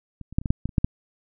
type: clicks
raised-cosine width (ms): 5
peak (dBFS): -25 / -27 / -8 / -26 / -15 / -6 / -13 / -29 / -6 / -7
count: 10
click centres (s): 0.213 / 0.326 / 0.385 / 0.415 / 0.458 / 0.505 / 0.656 / 0.692 / 0.782 / 0.845
effects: none